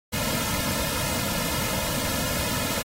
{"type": "noise with comb filter", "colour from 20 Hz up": "pink", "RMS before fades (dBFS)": -27, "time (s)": [0.12, 2.83], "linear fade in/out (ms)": 20, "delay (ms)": 2.6, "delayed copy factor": -1, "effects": ["AAC 48 kbps"]}